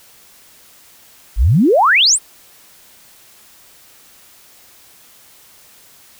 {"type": "exponential sweep", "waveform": "sine", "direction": "up", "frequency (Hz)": [42.84, 9910], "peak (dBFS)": -8, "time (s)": [1.36, 2.19], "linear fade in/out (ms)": 50, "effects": ["white hiss -46 dBFS RMS until 6.19 s"]}